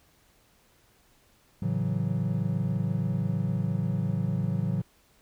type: chord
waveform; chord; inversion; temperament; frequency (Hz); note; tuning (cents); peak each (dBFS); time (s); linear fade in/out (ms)
triangle; F# minor seventh; first; equal; 110 / 138.59 / 164.81 / 185; A2 / C#3 / E3 / F#3; 0 / 0 / 0 / 0; -29; 1.62-4.82; 5
effects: pink hiss -63 dBFS RMS until 5.21 s